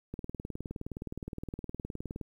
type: click train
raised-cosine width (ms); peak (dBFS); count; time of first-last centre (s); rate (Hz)
3; -25; 41; 0.14-2.213; 19.3
effects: 10-bit